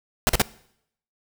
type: noise bursts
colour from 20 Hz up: pink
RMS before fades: -18 dBFS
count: 3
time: 0.27-0.418 s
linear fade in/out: 0 ms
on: 22 ms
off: 41 ms
effects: noise-tail reverb RT60 0.7 s tail -21 dB re dry